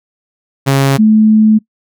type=tone pair in turn; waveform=sawtooth / sine; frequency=136.9 / 216.6 Hz; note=C#3 / A3; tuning=-21 / -27 cents; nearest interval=minor sixth; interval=794 cents; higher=second; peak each=-4 dBFS; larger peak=neither; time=0.66-0.98 / 0.98-1.59 s; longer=second; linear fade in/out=20 ms; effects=noise-tail reverb RT60 0.1 s tail -22 dB re dry